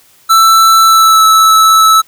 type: tone with pitch glide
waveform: square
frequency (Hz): 1328 to 1308.2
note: E6 to E6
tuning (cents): +12 to -14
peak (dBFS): -4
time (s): 0.29-2.02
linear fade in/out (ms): 20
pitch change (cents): -26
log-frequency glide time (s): 0.82-1.24
effects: white hiss -46 dBFS RMS until 2.07 s